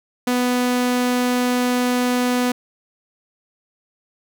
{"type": "tone", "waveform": "sawtooth", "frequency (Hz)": 247.7, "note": "B3", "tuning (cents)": 5, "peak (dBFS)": -13, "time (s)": [0.27, 2.52], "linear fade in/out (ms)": 5, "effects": []}